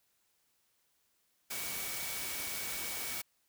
sine tone in noise, 2259 Hz, C#7, 32 cents sharp, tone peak -46 dBFS, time 1.5-3.22 s, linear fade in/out 10 ms, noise white, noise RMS -39 dBFS, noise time 1.5-3.22 s, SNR -10 dB, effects white hiss -75 dBFS RMS until 3.48 s

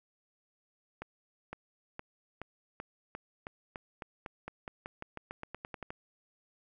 accelerating click train, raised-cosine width 0.5 ms, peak -25 dBFS, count 22, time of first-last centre 1.02-5.905 s, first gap 510 ms, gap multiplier 0.91, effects none

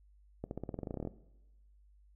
accelerating click train, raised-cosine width 2 ms, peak -25 dBFS, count 16, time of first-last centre 0.44-1.073 s, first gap 71 ms, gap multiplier 0.92, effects noise-tail reverb RT60 1.0 s tail -18 dB re dry + added 50 Hz sine -60 dBFS peak until 2.15 s

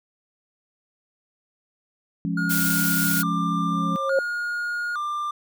sine chord, Db major, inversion first, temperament just, 173.24 / 207.9 / 277.2 Hz, F3 / Ab3 / Db4, -14 / +2 / 0 cents, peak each -25 / -29 / -29 dBFS, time 2.25-3.96 s, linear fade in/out 0 ms
triangle tone with vibrato, 1305 Hz, E6, 18 cents flat, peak -23 dBFS, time 2.37-5.31 s, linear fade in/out 5 ms, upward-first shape square, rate 0.58 Hz, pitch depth 160 cents each way
blue noise, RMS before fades -25 dBFS, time 2.49-3.23 s, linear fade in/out 20 ms
sine tone with exponential growth, 541 Hz, C#5, 42 cents flat, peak -15 dBFS, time 3.68-4.19 s, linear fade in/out 2 ms, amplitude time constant 110 ms
effects none

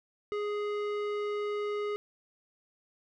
square tone with low-pass filter, 415.3 Hz, G#4, in tune, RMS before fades -33 dBFS, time 0.32-1.96 s, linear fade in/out 0 ms, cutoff 2500 Hz, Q 0.76, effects none

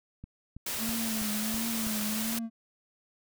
click train, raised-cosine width 5 ms, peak -30 dBFS, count 6, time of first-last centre 0.24-1.869 s, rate 3.07 Hz
white noise, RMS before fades -34 dBFS, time 0.66-2.39 s, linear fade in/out 5 ms
triangle tone with vibrato, 220 Hz, A3, in tune, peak -30 dBFS, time 0.78-2.5 s, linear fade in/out 50 ms, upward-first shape triangle, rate 1.4 Hz, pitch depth 84 cents each way
effects none

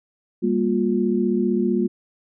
sine tone cluster, 199.4 / 234.9 / 355.3 Hz, G3 / A#3 / F4, +30 / +13 / +30 cents, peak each -22 dBFS, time 0.42-1.88 s, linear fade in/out 20 ms, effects none

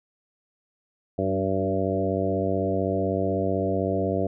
harmonic tone with a mistuned harmonic, 95.9 Hz, G2, 37 cents flat, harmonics 1 / 2 / 3 / 4 / 5 / 6 / 7, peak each -30 / -30 / -30 / -30 / -30 / -30 / -30 dBFS, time 1.18-4.27 s, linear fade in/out 5 ms, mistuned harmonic 3, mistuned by +18 cents, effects none

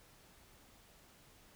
silence, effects pink hiss -63 dBFS RMS until 1.55 s

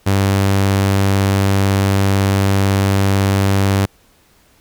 sawtooth tone, 98 Hz, G2, in tune, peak -8 dBFS, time 0.06-3.86 s, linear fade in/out 10 ms, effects pink hiss -53 dBFS RMS until 4.6 s

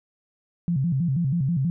sine tone with vibrato, 151.7 Hz, D#3, 44 cents flat, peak -20 dBFS, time 0.68-1.7 s, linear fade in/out 0 ms, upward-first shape square, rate 6.2 Hz, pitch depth 220 cents each way, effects none

